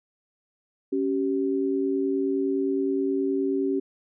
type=tone pair together; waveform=sine; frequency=276.4 / 386 Hz; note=C#4 / G4; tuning=-5 / -27 cents; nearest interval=tritone; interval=578 cents; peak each=-25 dBFS; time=0.92-3.8 s; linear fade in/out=10 ms; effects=none